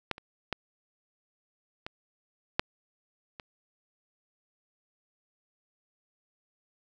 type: clicks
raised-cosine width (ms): 0.3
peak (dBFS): -13 / -28 / -14 / -21 / -7 / -25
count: 6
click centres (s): 0.113 / 0.181 / 0.527 / 1.865 / 2.595 / 3.398
effects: none

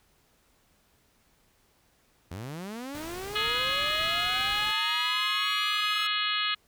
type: linear sweep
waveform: sawtooth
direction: up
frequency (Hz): 79.9 to 1318.5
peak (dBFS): -32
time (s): 2.31-6.07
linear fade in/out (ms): 5
type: noise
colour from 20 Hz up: pink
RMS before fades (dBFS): -43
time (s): 2.94-4.72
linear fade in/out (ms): 10
type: harmonic tone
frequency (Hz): 418.8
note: G#4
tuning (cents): +15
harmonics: 3 / 4 / 5 / 6 / 7 / 8 / 9 / 10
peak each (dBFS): -32 / -35 / -36 / -35 / -32 / -33 / -38 / -36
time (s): 3.35-6.55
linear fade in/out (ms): 10
effects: pink hiss -66 dBFS RMS until 6.67 s

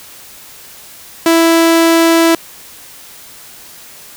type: tone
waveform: sawtooth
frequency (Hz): 330.7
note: E4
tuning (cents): +6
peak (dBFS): -3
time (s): 1.26-2.35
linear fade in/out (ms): 2
effects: white hiss -36 dBFS RMS until 4.16 s

